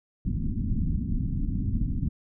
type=low-pass noise; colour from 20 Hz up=pink; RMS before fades=-27 dBFS; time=0.25-2.09 s; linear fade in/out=5 ms; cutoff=270 Hz; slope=48 dB/octave; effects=none